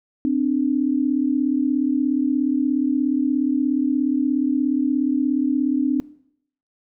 sine tone pair together, 260 / 296.9 Hz, C4 / D4, -11 / +19 cents, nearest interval major second, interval 230 cents, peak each -20 dBFS, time 0.25-6 s, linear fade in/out 0 ms, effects noise-tail reverb RT60 0.7 s tail -21 dB re dry

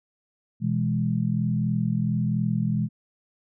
sine chord, E major, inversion second, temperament equal, 123.47 / 164.81 / 207.7 Hz, B2 / E3 / G#3, 0 / 0 / 0 cents, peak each -26 dBFS, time 0.6-2.89 s, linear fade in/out 50 ms, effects none

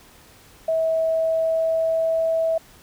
sine tone with pitch glide, 647 to 651.9 Hz, E5 to E5, -32 to -19 cents, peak -18 dBFS, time 0.68-2.58 s, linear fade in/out 5 ms, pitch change +13 cents, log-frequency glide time 0.97-2.21 s, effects pink hiss -50 dBFS RMS until 2.82 s

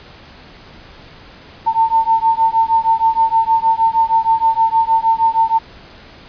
sine beating tone pair, 898 / 904.4 Hz, A5 / A5, +35 / +47 cents, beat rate 6.4 Hz, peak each -14 dBFS, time 1.66-5.59 s, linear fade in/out 20 ms, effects pink hiss -40 dBFS RMS until 6.28 s + resampled to 11025 Hz

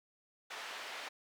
white band-pass noise, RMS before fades -45 dBFS, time 0.5-1.09 s, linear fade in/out 10 ms, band 570 to 2800 Hz, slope 12 dB/octave, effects none

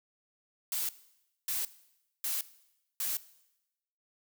blue noise bursts, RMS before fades -33 dBFS, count 4, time 0.72-3.17 s, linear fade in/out 2 ms, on 170 ms, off 590 ms, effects noise-tail reverb RT60 0.9 s tail -18 dB re dry

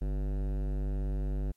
sine tone with hard clipping, 49.13 Hz, G1, 5 cents sharp, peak -31 dBFS, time 0.01-1.52 s, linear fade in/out 10 ms, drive 17 dB, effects white hiss -75 dBFS RMS until 1.56 s + MP3 64 kbps

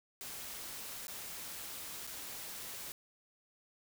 white noise with dropouts, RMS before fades -45 dBFS, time 0.21-2.92 s, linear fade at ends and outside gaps 0 ms, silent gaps 1.069-1.081 / 2.068-2.074 s, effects none

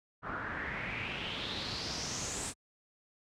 pink noise with low-pass filter sweep, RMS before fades -38 dBFS, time 0.22-2.54 s, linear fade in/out 50 ms, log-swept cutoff 1300 to 8500 Hz, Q 4.9, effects high-pass 60 Hz 12 dB/octave

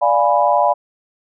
sine chord, D diminished seventh, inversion none, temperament equal, 587.3 / 698.5 / 830.6 / 987.8 Hz, D5 / F5 / Ab5 / Cb6, 0 / 0 / 0 / 0 cents, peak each -17 dBFS, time 0.01-0.74 s, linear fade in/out 20 ms, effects none

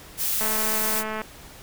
blue noise, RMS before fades -25 dBFS, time 0.17-1.04 s, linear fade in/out 50 ms
click train, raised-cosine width 0.5 ms, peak -16 dBFS, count 176, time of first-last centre 0.41-1.216 s, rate 217 Hz
effects pink hiss -45 dBFS RMS until 1.62 s

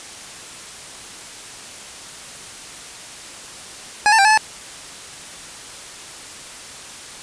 25% pulse tone with pitch steps, 835 / 890 / 789 / 861 / 869 Hz, G#5 / A5 / G5 / A5 / A5, +9 / +20 / +11 / -38 / -22 cents, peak -7 dBFS, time 4.06-4.375 s, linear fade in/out 0 ms, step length 63 ms, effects white hiss -36 dBFS RMS until 7.22 s + resampled to 22050 Hz

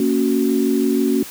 sine chord, F# major, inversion first, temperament just, 231.2 / 277.5 / 370 Hz, A#3 / C#4 / F#4, -14 / +2 / 0 cents, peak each -19 / -18 / -20 dBFS, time 0-1.23 s, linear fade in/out 2 ms, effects white hiss -35 dBFS RMS until 1.3 s + high-pass 60 Hz 12 dB/octave

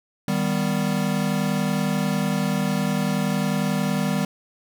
square chord, Eb augmented, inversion none, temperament equal, 155.56 / 196 / 246.9 Hz, Eb3 / G3 / B3, 0 / 0 / 0 cents, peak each -27 / -24 / -28 dBFS, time 0.28-4.25 s, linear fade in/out 2 ms, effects none

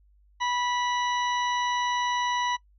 harmonic tone, 980 Hz, B5, 14 cents flat, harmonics 1 / 2 / 3 / 4 / 6, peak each -26 / -32 / -36 / -38 / -42 dBFS, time 0.4-2.57 s, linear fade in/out 20 ms, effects noise-tail reverb RT60 0.1 s tail -22 dB re dry + added 50 Hz sine -57 dBFS peak until 2.78 s

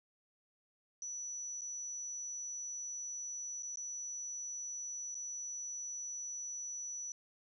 sine tone with dropouts, 5920 Hz, F#8, in tune, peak -40 dBFS, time 1.02-7.12 s, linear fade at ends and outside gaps 1 ms, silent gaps 1.61-1.617 / 3.624-3.631 / 3.758-3.772 / 5.145-5.152 s, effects none

